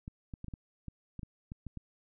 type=clicks; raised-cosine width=5 ms; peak=-29 dBFS; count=11; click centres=0.079 / 0.338 / 0.444 / 0.483 / 0.538 / 0.883 / 1.193 / 1.232 / 1.519 / 1.667 / 1.773 s; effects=none